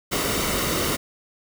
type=noise with comb filter; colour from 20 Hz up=pink; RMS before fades=-24 dBFS; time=0.11-0.97 s; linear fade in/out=20 ms; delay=1.2 ms; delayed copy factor=-0.5; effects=none